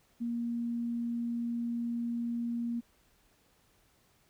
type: tone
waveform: sine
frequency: 235.6 Hz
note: A#3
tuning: 19 cents sharp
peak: -31 dBFS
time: 0.2-2.81 s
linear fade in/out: 20 ms
effects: pink hiss -68 dBFS RMS until 4.29 s